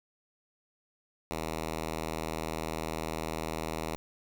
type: tone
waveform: 5% pulse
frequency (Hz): 80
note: D#2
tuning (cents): +49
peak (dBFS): -22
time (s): 1.31-3.96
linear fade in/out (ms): 0
effects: none